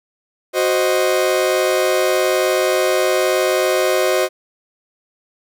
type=chord; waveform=40% pulse; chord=C diminished; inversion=second; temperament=equal; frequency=370 / 523.3 / 622.3 Hz; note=Gb4 / C5 / Eb5; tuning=0 / 0 / 0 cents; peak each=-18 dBFS; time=0.53-4.29 s; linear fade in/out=50 ms; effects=none